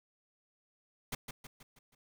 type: noise with echo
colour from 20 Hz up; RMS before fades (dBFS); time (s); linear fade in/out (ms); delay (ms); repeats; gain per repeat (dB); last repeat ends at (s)
pink; -37; 1.12-1.15; 5; 160; 5; -6; 1.95
effects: none